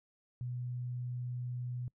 sine tone, 123.47 Hz, B2, in tune, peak -36 dBFS, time 0.41-1.88 s, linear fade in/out 0 ms, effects noise-tail reverb RT60 0.1 s tail -24 dB re dry

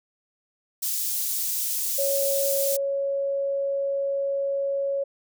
white high-pass noise, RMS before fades -27 dBFS, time 0.82-2.77 s, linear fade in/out 10 ms, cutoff 6000 Hz, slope 12 dB/octave
sine tone, 554.4 Hz, C#5, in tune, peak -23 dBFS, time 1.98-5.04 s, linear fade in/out 10 ms
effects none

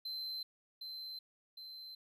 triangle tone with echo, 4088 Hz, C8, 41 cents flat, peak -38 dBFS, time 0.05-0.43 s, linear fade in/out 5 ms, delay 760 ms, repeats 2, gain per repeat -4 dB, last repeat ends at 1.95 s, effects none

